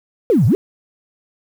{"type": "exponential two-way sweep", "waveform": "triangle", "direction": "down then up", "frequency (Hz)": [522, 99.4, 446], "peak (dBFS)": -6, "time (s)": [0.3, 0.55], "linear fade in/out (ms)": 0, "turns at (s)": 0.46, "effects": ["tanh soft clip ceiling -8 dBFS", "7-bit"]}